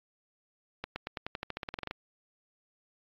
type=accelerating click train; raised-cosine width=0.3 ms; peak=-19 dBFS; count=16; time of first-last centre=0.84-1.911 s; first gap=120 ms; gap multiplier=0.92; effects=low-pass 5000 Hz 12 dB/octave + AAC 32 kbps